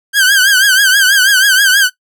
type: tone with vibrato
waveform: sawtooth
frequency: 1568 Hz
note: G6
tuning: in tune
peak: -3 dBFS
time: 0.13-1.9 s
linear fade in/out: 50 ms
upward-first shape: triangle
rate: 6.2 Hz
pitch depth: 120 cents each way
effects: noise-tail reverb RT60 0.1 s tail -17 dB re dry

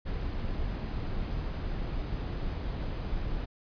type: noise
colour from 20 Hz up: brown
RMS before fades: -33 dBFS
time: 0.05-3.46 s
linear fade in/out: 20 ms
effects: resampled to 11025 Hz

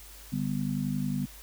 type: chord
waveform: sine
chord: G major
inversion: second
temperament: equal with one note detuned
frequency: 144.81 / 196 / 246.9 Hz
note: D3 / G3 / B3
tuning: -24 / 0 / 0 cents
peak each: -32 dBFS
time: 0.32-1.26 s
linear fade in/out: 10 ms
effects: added 50 Hz sine -49 dBFS peak until 1.42 s + white hiss -50 dBFS RMS until 1.42 s

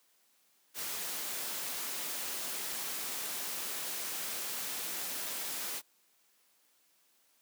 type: noise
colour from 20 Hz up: white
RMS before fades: -38 dBFS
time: 0.74-5.82 s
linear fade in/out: 50 ms
effects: white hiss -70 dBFS RMS until 7.41 s + high-pass 200 Hz 12 dB/octave

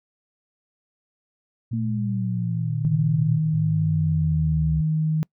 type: tone with vibrato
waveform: sine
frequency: 116.54 Hz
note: A#2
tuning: in tune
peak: -25 dBFS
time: 1.71-3.54 s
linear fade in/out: 10 ms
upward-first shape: square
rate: 13 Hz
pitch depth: 15 cents each way
type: exponential sweep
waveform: sine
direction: down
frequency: 229 to 69.3 Hz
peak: -25 dBFS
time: 1.73-4.81 s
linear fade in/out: 5 ms
type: tone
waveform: sine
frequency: 156.6 Hz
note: D#3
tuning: 11 cents sharp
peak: -19 dBFS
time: 2.85-5.23 s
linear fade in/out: 0 ms
effects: noise-tail reverb RT60 0.1 s tail -26 dB re dry

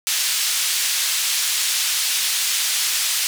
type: band-pass noise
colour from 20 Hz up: pink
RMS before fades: -21 dBFS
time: 0.07-3.27 s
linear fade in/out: 0 ms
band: 3100 to 12000 Hz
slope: 12 dB/octave
effects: none

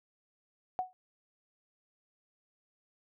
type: tone with exponential decay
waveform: sine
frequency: 740 Hz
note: F#5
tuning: in tune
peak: -26 dBFS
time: 0.79-0.93 s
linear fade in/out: 0 ms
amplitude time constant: 30 ms
effects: none

